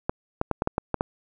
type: clicks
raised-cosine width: 1 ms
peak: -9 dBFS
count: 8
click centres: 0.095 / 0.414 / 0.513 / 0.621 / 0.674 / 0.781 / 0.943 / 1.009 s
effects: none